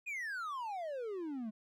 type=exponential sweep; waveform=triangle; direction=down; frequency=2525 to 207.8 Hz; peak=-36 dBFS; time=0.06-1.51 s; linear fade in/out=20 ms; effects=none